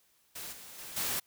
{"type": "noise with level steps", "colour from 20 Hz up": "white", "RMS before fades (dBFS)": [-42, -49, -45, -33], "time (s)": [0.35, 1.2], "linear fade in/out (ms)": 10, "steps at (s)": [0.52, 0.78, 0.96], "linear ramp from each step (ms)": 10, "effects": ["white hiss -69 dBFS RMS until 1.26 s"]}